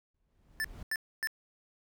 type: noise with exponential growth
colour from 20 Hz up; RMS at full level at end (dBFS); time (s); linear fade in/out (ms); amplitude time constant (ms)
brown; -42; 0.14-0.83; 5; 150
type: tone bursts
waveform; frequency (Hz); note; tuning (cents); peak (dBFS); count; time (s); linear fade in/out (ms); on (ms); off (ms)
square; 1760; A6; 0; -31; 3; 0.6-1.272; 0; 44; 270
effects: none